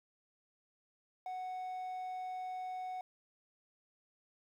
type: tone with quantisation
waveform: triangle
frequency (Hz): 740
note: F#5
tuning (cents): 0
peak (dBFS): -37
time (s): 1.26-3.01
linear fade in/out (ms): 2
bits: 11
effects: none